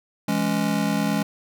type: chord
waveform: square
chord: C# minor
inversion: first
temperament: just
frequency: 166.31 / 207.9 / 277.2 Hz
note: E3 / G#3 / C#4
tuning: +16 / +2 / 0 cents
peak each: -28 / -24 / -27 dBFS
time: 0.28-1.23 s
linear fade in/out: 5 ms
effects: none